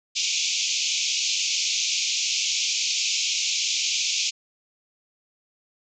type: band-pass noise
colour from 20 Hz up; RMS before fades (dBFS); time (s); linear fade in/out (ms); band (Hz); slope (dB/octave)
white; -25; 0.15-4.31; 20; 2300 to 7000; 96
effects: none